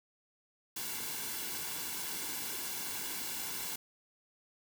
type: noise with comb filter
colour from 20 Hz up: white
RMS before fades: -39 dBFS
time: 0.76-3.76 s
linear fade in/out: 5 ms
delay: 1.6 ms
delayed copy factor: -0.6
effects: none